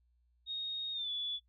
sine tone with pitch glide, 3729 to 3439 Hz, A#7 to A7, 0 to -40 cents, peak -35 dBFS, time 0.46-1.4 s, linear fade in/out 50 ms, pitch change -140 cents, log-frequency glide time 0.93-1.1 s, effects noise-tail reverb RT60 0.1 s tail -18 dB re dry + added 60 Hz sine -69 dBFS peak until 1.48 s

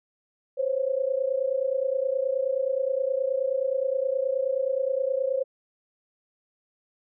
sine tone pair together, 516 / 545.5 Hz, C5 / C#5, -24 / -28 cents, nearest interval minor second, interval 96 cents, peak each -26 dBFS, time 0.57-5.44 s, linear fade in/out 20 ms, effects none

